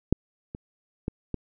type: clicks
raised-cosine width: 3 ms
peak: -6 / -22 / -15 / -16 dBFS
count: 4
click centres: 0.126 / 0.549 / 1.081 / 1.343 s
effects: none